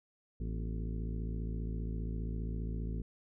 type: harmonic tone with a mistuned harmonic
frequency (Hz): 55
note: A1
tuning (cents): 0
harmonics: 1 / 2 / 3 / 4 / 5 / 6 / 7 / 8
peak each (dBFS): -36 / -42 / -43 / -46 / -53 / -53 / -53 / -55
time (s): 0.4-3.02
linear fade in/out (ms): 5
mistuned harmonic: 4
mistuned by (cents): +120
effects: none